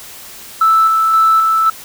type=tone with tremolo; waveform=sine; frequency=1317 Hz; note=E6; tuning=2 cents flat; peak=-6 dBFS; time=0.61-1.7 s; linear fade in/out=5 ms; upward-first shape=square; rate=1.9 Hz; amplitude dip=30%; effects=tanh soft clip ceiling -3 dBFS + white hiss -34 dBFS RMS until 1.84 s